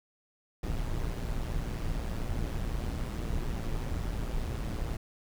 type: noise with amplitude modulation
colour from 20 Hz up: brown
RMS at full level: -30 dBFS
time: 0.63-4.97 s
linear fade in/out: 5 ms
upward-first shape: sine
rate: 116 Hz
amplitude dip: 60%
effects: none